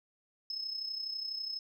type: tone with amplitude modulation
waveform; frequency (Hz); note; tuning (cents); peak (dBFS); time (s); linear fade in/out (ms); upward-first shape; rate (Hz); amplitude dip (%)
sine; 5190; E8; -28; -32; 0.5-1.59; 2; sine; 32.1; 65
effects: tanh soft clip ceiling -29 dBFS